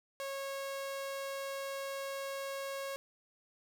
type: tone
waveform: sawtooth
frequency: 548 Hz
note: C#5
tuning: 20 cents flat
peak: -34 dBFS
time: 0.2-2.96 s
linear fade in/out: 0 ms
effects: none